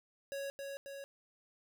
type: tone with echo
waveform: square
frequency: 554.4 Hz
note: C#5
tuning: in tune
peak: -39 dBFS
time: 0.32-0.5 s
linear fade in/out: 0 ms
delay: 270 ms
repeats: 2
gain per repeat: -3 dB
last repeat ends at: 1.04 s
effects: none